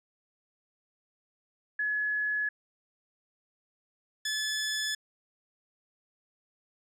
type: tone pair in turn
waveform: sine / 15% pulse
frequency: 1698 / 1725.7 Hz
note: G#6 / A6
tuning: +38 / -34 cents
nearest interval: unison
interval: 28 cents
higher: second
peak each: -27 / -23 dBFS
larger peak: second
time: 1.79-2.49 / 4.25-4.95 s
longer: neither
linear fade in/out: 5 ms
effects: resampled to 32000 Hz